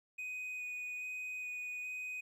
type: tone with vibrato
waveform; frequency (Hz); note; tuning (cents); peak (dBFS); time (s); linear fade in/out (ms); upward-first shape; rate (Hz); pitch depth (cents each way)
triangle; 2489; D#7; 0; -38; 0.18-2.21; 10; square; 1.2; 8
effects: 13-bit